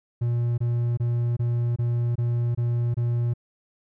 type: tone bursts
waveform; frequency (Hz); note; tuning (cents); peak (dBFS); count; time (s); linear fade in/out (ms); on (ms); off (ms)
triangle; 119.2; A#2; +39; -19; 8; 0.21-3.338; 10; 370; 24
effects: none